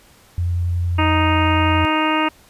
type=tone with vibrato; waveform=sine; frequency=87.31 Hz; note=F2; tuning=in tune; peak=-17 dBFS; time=0.38-1.85 s; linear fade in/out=0 ms; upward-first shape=triangle; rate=11 Hz; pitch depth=13 cents each way
type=harmonic tone; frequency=311.1 Hz; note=D#4; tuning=in tune; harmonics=1 / 2 / 3 / 4 / 5 / 6 / 7 / 8 / 9; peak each=-20 / -26 / -21 / -23 / -29 / -30 / -28 / -28 / -26 dBFS; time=0.98-2.29 s; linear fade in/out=10 ms
effects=pink hiss -50 dBFS RMS until 2.49 s + resampled to 32000 Hz